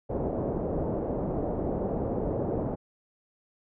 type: low-pass noise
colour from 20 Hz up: white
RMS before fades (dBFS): -30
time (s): 0.09-2.76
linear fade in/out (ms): 20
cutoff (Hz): 600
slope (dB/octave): 24
effects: none